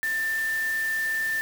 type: tone in noise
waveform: sine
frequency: 1783 Hz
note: A6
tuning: 22 cents sharp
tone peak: -24 dBFS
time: 0.03-1.41 s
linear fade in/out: 0 ms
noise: white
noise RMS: -39 dBFS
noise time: 0.03-1.41 s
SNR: +12 dB
effects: none